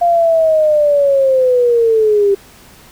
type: linear sweep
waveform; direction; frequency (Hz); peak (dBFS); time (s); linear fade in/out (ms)
sine; down; 698.5 to 392.7; -8; 0.01-2.35; 10
effects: pink hiss -42 dBFS RMS until 2.91 s

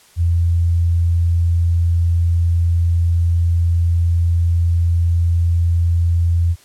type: tone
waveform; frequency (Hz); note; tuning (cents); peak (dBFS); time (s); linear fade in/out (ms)
sine; 85; F2; -46; -12; 0.16-6.56; 50
effects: white hiss -49 dBFS RMS until 6.64 s + low-pass 11000 Hz 12 dB/octave

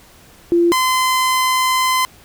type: tone pair in turn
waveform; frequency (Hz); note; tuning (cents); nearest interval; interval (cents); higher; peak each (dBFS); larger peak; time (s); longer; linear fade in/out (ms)
sine / sawtooth; 343.3 / 1028.7; F4 / C6; -30 / -30; octave + perfect fifth; 1900; second; -10; neither; 0.52-0.72 / 0.72-2.05; second; 0
effects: pink hiss -46 dBFS RMS until 2.24 s

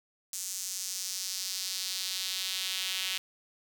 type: tone with high-pass filter sweep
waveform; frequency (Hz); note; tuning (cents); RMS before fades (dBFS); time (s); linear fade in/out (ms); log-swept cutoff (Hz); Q
sawtooth; 187.9; F#3; +27; -35; 0.33-3.18; 2; 6900 to 3000; 2
effects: none

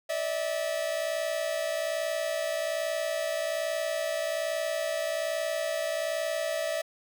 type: tone pair together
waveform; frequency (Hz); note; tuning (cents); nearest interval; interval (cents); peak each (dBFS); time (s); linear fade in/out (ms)
45% pulse; 587.3 / 648.5; D5 / E5; 0 / -28; major second; 172; -33 / -30; 0.09-6.82; 10
effects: none

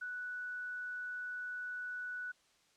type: tone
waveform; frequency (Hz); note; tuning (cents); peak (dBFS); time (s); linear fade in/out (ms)
sine; 1480; F#6; 0; -39; 0.01-2.32; 10
effects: white hiss -70 dBFS RMS until 2.76 s + low-pass 7000 Hz 12 dB/octave

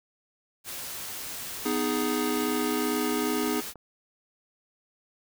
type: noise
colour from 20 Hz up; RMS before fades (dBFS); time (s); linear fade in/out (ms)
white; -37; 0.64-3.74; 50
type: chord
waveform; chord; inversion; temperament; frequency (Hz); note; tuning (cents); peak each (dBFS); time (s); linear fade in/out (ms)
square; G# minor; first; just; 249.2 / 311.5 / 415.3; B3 / D#4 / G#4; +16 / +2 / 0; -31; 1.65-3.61; 10
type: clicks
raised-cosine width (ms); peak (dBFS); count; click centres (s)
1; -30 / -31; 2; 3.477 / 3.757
effects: none

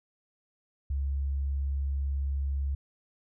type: tone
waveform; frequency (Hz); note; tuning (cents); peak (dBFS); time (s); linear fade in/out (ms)
sine; 69.1; C#2; -5; -27; 0.9-2.75; 5
effects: none

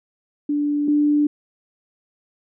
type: tone pair in turn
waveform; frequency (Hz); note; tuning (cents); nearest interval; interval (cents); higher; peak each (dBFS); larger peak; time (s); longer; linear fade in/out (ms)
sine; 292.3 / 294.8; D4 / D4; -8 / +7; unison; 15; second; -18 / -14; second; 0.49-0.88 / 0.88-1.27; neither; 5
effects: none

